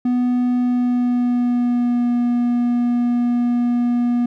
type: tone with pitch glide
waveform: triangle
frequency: 246.9 to 241.3 Hz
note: B3 to B3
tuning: 0 to -40 cents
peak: -13 dBFS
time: 0.05-4.26 s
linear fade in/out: 5 ms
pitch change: -40 cents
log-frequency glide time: 0.59-2.1 s
effects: none